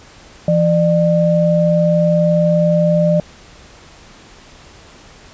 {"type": "tone pair together", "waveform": "sine", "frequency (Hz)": [168.37, 600], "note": ["E3", "D5"], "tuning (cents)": [37, 37], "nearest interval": "octave + minor seventh", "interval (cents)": 2200, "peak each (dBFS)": -13, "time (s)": [0.48, 3.2], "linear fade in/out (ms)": 2, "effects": ["pink hiss -42 dBFS RMS until 5.33 s", "resampled to 16000 Hz"]}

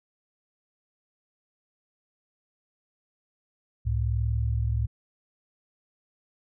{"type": "tone pair together", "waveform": "sine", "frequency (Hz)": [68.36, 109.4], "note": ["C#2", "A2"], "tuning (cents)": [-24, -9], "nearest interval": "minor sixth", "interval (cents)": 815, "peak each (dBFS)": -26, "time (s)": [3.85, 4.87], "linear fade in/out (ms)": 20, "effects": []}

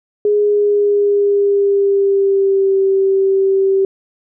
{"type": "tone with pitch glide", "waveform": "sine", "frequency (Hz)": [415.3, 387.5], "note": ["G#4", "G4"], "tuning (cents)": [0, -20], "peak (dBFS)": -10, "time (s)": [0.25, 3.85], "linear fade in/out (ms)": 2, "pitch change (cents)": -120, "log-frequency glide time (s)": [0.35, 2.78], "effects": []}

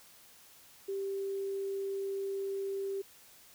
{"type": "tone", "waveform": "sine", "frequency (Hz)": 391.9, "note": "G4", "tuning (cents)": 0, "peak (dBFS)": -33, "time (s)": [0.88, 3.02], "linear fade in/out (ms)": 10, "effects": ["white hiss -58 dBFS RMS until 3.54 s"]}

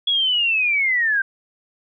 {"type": "linear sweep", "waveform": "sine", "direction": "down", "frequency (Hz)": [3378, 1555], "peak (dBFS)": -16, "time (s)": [0.07, 1.22], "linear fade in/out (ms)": 5, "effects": []}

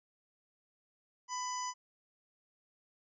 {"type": "harmonic tone", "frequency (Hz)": 998, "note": "B5", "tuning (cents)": 18, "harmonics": [1, 2, 3, 5, 6, 7], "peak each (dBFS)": [-37, -49, -52, -47, -44, -48], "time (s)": [1.28, 1.74], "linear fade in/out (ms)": 50, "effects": []}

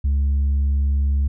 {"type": "tone", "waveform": "sine", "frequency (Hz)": 70, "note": "C#2", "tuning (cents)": 18, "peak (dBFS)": -13, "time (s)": [0.04, 1.28], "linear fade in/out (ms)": 10, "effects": ["tanh soft clip ceiling -15 dBFS"]}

